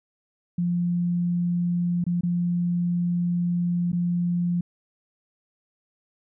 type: tone with dropouts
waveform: sine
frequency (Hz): 174.61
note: F3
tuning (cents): 0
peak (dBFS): -21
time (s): 0.58-4.61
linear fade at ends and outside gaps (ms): 5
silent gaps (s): 2.041-2.065 / 2.21-2.233 / 3.919-3.929
effects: none